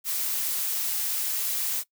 blue noise, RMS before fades -28 dBFS, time 0.04-1.84 s, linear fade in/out 50 ms, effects noise-tail reverb RT60 0.1 s tail -20 dB re dry

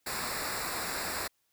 pink noise with comb filter, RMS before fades -35 dBFS, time 0.06-1.28 s, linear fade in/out 10 ms, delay 0.32 ms, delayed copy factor -0.8, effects white hiss -75 dBFS RMS until 1.52 s

